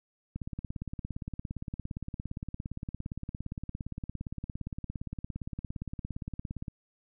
click train, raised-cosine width 5 ms, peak -24 dBFS, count 111, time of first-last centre 0.36-6.682 s, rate 17.4 Hz, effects none

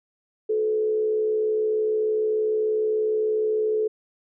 sine tone with frequency modulation, 431.6 Hz, A4, 33 cents flat, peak -20 dBFS, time 0.49-3.88 s, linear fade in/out 10 ms, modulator 66.6 Hz, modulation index 0.36, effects none

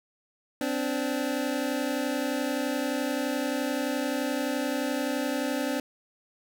25% pulse tone pair together, 258.4 / 290 Hz, C4 / D4, -21 / -22 cents, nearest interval major second, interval 199 cents, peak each -26 dBFS, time 0.61-5.8 s, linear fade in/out 2 ms, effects none

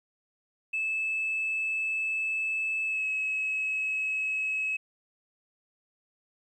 sine tone with pitch glide, 2615 to 2573 Hz, E7 to E7, -15 to -43 cents, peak -26 dBFS, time 0.73-4.77 s, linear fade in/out 10 ms, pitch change -28 cents, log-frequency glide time 2.85-3.06 s, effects tanh soft clip ceiling -23 dBFS + 11-bit

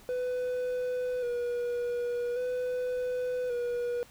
triangle tone with vibrato, 491.1 Hz, B4, 10 cents flat, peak -27 dBFS, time 0.09-4.03 s, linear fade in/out 0 ms, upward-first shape square, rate 0.44 Hz, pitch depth 29 cents each way, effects pink hiss -56 dBFS RMS until 4.1 s

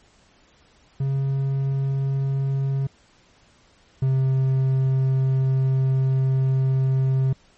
triangle tone pair in turn, 136.2 / 132.55 Hz, C#3 / C3, -30 / +23 cents, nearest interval unison, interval 47 cents, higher first, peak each -18 / -15 dBFS, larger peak second, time 1-2.87 / 4.02-7.33 s, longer second, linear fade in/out 5 ms, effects pink hiss -57 dBFS RMS until 7.57 s + MP3 32 kbps

